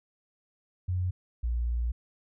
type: tone pair in turn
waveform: sine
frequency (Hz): 90.9 / 59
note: F#2 / A#1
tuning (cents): -30 / +22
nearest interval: perfect fifth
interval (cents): 748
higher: first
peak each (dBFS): -26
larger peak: neither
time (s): 0.88-1.11 / 1.43-1.92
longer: second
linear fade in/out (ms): 10
effects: none